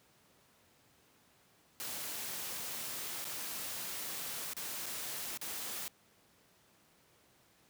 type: noise with dropouts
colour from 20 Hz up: white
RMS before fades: -41 dBFS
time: 1.8-5.88 s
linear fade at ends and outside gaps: 0 ms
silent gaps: 3.244-3.252 / 4.534-4.567 / 4.859-4.864 / 5.374-5.414 s
effects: pink hiss -67 dBFS RMS until 7.69 s + high-pass 100 Hz 12 dB/octave